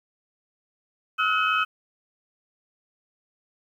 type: tone cluster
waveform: sine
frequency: 1281 / 1384 / 1473 / 2560 / 3057 Hz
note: E6 / F6 / F#6 / D#7 / G7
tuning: -50 / -16 / -8 / +49 / -44 cents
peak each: -23 / -30 / -27 / -26 / -31 dBFS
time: 1.18-1.65 s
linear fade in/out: 20 ms
effects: tanh soft clip ceiling -9 dBFS + 9-bit